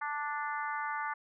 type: harmonic tone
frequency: 293.7 Hz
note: D4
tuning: in tune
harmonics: 3 / 4 / 5 / 6 / 7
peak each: -37 / -38 / -40 / -42 / -45 dBFS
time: 0.01-1.14 s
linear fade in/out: 10 ms
effects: none